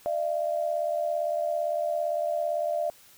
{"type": "tone pair together", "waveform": "sine", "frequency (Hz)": [602, 679.7], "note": ["D5", "F5"], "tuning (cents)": [43, -47], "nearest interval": "major second", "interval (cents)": 210, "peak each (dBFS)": -28, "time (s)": [0.06, 2.9], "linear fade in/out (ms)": 0, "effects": ["white hiss -55 dBFS RMS until 3.17 s"]}